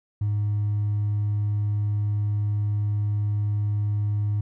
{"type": "tone with hard clipping", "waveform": "triangle", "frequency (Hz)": 103.83, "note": "G#2", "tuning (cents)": 0, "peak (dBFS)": -21, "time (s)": [0.21, 4.41], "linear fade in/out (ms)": 5, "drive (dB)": 2, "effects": []}